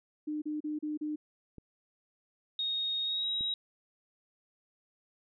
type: tone bursts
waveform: sine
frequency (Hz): 302.5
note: D#4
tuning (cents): -49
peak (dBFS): -32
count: 5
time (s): 0.27-1.16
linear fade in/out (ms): 10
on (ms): 150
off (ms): 35
type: clicks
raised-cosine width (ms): 3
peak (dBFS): -34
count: 2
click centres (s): 1.583 / 3.409
type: tone with pitch glide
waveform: sine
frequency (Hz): 3729 to 3825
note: A#7 to A#7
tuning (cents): 0 to +44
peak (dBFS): -30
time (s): 2.59-3.54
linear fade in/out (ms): 2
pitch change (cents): +44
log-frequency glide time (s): 3.03-3.26
effects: none